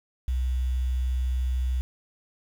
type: tone with quantisation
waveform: sine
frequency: 63.2 Hz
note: B1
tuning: 41 cents sharp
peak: -23 dBFS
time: 0.28-1.81 s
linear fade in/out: 0 ms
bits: 8
effects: none